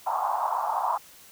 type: band-pass noise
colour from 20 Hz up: pink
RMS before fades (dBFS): -27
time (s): 0.06-0.98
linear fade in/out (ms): 10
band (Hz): 740 to 1100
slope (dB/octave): 48
effects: white hiss -51 dBFS RMS until 1.31 s